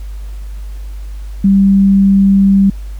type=tone; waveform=sine; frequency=196 Hz; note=G3; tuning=in tune; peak=-5 dBFS; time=1.44-2.7 s; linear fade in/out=5 ms; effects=added 50 Hz sine -22 dBFS peak until 2.99 s + pink hiss -45 dBFS RMS until 2.99 s